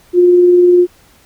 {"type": "tone with tremolo", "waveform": "sine", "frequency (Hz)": 355.3, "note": "F4", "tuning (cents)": 30, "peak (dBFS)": -3, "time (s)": [0.13, 0.87], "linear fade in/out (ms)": 50, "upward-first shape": "triangle", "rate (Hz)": 20, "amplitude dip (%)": 30, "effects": ["pink hiss -48 dBFS RMS until 1.25 s"]}